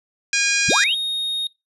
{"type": "harmonic tone", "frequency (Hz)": 813, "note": "G#5", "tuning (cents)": -37, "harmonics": [2, 3, 4, 5, 6, 7, 8, 9, 10], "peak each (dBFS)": [-23, -20, -31, -28, -27, -25, -30, -29, -34], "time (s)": [0.33, 0.84], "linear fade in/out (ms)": 2}
{"type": "linear sweep", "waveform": "sine", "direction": "up", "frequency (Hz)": [32.7, 3396], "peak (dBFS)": -18, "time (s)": [0.68, 0.95], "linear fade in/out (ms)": 10}
{"type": "tone", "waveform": "triangle", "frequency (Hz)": 3720, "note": "A#7", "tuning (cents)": -4, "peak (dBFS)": -19, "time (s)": [0.7, 1.47], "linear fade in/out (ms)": 2}
{"effects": ["noise-tail reverb RT60 0.2 s tail -23 dB re dry", "resampled to 32000 Hz"]}